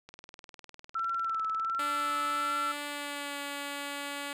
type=click train; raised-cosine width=0.2 ms; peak=-30 dBFS; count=49; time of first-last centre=0.09-2.502 s; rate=19.9 Hz
type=tone with vibrato; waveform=sine; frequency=1333 Hz; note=E6; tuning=19 cents sharp; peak=-29 dBFS; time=0.95-2.72 s; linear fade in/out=5 ms; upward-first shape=sine; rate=1.4 Hz; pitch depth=29 cents each way
type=tone with pitch glide; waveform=5% pulse; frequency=290.9 to 284.7 Hz; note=D4 to C#4; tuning=-16 to +46 cents; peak=-24 dBFS; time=1.79-4.33 s; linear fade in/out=2 ms; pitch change=-38 cents; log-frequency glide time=2.86-3.38 s
effects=resampled to 32000 Hz